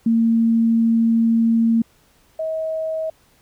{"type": "tone pair in turn", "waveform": "sine", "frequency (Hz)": [228.3, 638.1], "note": ["A#3", "D#5"], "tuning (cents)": [-36, 44], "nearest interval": "octave + tritone", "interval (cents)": 1780, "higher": "second", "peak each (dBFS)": [-13, -21], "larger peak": "first", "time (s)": [[0.06, 1.82], [2.39, 3.1]], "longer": "first", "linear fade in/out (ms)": 5, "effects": ["pink hiss -57 dBFS RMS until 3.41 s"]}